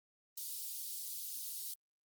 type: high-pass noise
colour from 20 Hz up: white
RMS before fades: -43 dBFS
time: 0.37-1.74 s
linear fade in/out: 5 ms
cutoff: 4000 Hz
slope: 24 dB/octave
effects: Opus 32 kbps